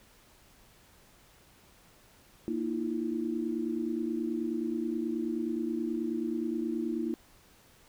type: chord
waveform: sine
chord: Bb suspended fourth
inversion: none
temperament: equal with one note detuned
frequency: 233.1 / 311.1 / 340.5 Hz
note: Bb3 / Eb4 / F4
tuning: 0 / 0 / -44 cents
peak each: -34 dBFS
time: 2.48-7.14 s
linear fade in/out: 0 ms
effects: pink hiss -60 dBFS RMS until 7.88 s